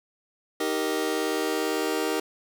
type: chord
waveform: sawtooth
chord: Eb major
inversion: none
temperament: just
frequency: 311.1 / 388.9 / 466.7 Hz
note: Eb4 / G4 / Bb4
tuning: 0 / -14 / +2 cents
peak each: -25 dBFS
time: 0.6-2.2 s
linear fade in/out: 5 ms
effects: none